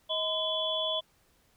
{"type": "tone cluster", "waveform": "sine", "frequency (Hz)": [634, 1015, 3099, 3393], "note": ["D#5", "B5", "G7", "G#7"], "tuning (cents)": [32, 47, -21, 36], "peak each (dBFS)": [-33, -38, -36, -31], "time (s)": [0.09, 1.01], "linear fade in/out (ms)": 20, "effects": ["pink hiss -67 dBFS RMS until 1.56 s"]}